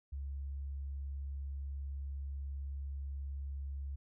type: tone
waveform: sine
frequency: 69.3 Hz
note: C#2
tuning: in tune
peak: -38 dBFS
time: 0.12-3.96 s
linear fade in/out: 10 ms
effects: none